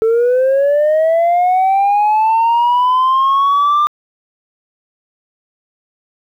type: linear sweep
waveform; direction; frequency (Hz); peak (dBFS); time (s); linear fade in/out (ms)
sine; up; 440 to 1198; -7; 0.02-3.87; 0
effects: tanh soft clip ceiling -8 dBFS + 8-bit